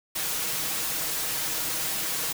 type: noise with comb filter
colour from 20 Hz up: white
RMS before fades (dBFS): -29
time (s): 0.15-2.33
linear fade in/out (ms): 10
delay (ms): 6.3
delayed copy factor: +0.65
effects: none